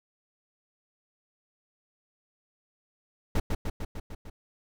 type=noise with echo; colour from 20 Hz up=brown; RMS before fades=-24 dBFS; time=3.35-3.4 s; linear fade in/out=5 ms; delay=150 ms; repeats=6; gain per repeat=-3 dB; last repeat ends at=4.3 s; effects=none